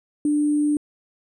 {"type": "tone with sample-and-hold", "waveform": "sine", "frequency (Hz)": 295.8, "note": "D4", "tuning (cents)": 13, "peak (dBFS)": -17, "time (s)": [0.25, 0.77], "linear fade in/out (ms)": 2, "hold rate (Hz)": 8820, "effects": ["resampled to 22050 Hz"]}